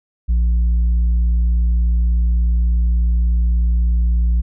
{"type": "tone with tanh clipping", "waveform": "sine", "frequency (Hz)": 58.27, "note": "A#1", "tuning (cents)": 0, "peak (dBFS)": -13, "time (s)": [0.28, 4.42], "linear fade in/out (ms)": 20, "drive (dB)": 3, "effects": []}